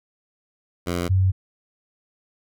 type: tone pair in turn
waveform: 10% pulse / sine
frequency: 87.5 / 94.32 Hz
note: F2 / F#2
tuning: +4 / +34 cents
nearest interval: minor second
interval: 130 cents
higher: second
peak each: -15 dBFS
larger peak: neither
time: 0.86-1.09 / 1.09-1.32 s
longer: neither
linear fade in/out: 20 ms
effects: none